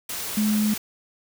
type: tone in noise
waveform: sine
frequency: 212.4 Hz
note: G#3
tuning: 39 cents sharp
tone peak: -19 dBFS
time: 0.37-0.74 s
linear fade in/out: 5 ms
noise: white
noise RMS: -31 dBFS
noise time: 0.09-0.78 s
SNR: +9 dB
effects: none